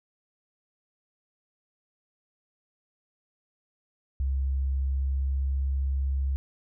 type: tone with pitch glide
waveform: sine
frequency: 67.2 to 67.75 Hz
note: C2 to C#2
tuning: +47 to -39 cents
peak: -24 dBFS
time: 4.2-6.36 s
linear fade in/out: 0 ms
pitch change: +14 cents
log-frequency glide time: 4.66-5.63 s
effects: none